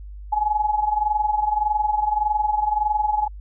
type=tone with amplitude modulation; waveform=sine; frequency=845 Hz; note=G#5; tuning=30 cents sharp; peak=-15 dBFS; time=0.32-3.28 s; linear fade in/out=10 ms; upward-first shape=sine; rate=21.7 Hz; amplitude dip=75%; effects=added 50 Hz sine -34 dBFS peak until 3.4 s